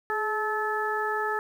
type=harmonic tone with a mistuned harmonic; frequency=432.8 Hz; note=A4; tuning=29 cents flat; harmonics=1 / 2 / 3 / 4; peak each=-31 / -31 / -31 / -31 dBFS; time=0.1-1.39 s; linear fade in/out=0 ms; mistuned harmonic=1; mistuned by=-37 cents; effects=9-bit